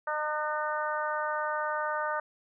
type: harmonic tone with a mistuned harmonic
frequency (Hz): 304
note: D#4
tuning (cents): -40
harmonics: 2 / 3 / 4 / 5 / 6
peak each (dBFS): -34 / -34 / -34 / -35 / -42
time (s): 0.07-2.2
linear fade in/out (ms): 5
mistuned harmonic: 5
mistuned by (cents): -19
effects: none